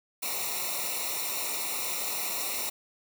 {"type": "noise with comb filter", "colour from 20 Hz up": "white", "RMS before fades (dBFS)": -32, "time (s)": [0.22, 2.7], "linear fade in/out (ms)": 10, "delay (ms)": 0.62, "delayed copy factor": -0.95, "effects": []}